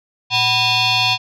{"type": "tone with frequency modulation", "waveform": "sine", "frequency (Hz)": 116.54, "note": "A#2", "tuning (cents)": 0, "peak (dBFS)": -12, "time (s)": [0.3, 1.18], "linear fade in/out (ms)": 50, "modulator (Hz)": 866, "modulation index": 5, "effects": ["tanh soft clip ceiling -9 dBFS"]}